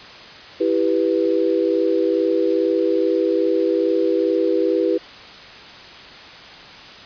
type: chord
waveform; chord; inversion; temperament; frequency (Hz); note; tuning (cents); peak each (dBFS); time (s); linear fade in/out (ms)
sine; E minor; none; equal; 329.6 / 392 / 493.9; E4 / G4 / B4; 0 / 0 / 0; -20; 0.6-4.98; 10
effects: white hiss -39 dBFS RMS until 7.05 s + resampled to 11025 Hz